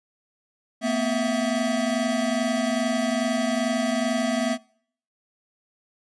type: tone cluster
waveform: square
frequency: 228.7 / 251.1 / 655 Hz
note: A#3 / B3 / E5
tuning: -33 / +29 / -11 cents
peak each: -27 dBFS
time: 0.81-4.58 s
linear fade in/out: 50 ms
effects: noise-tail reverb RT60 0.6 s tail -24 dB re dry + resampled to 22050 Hz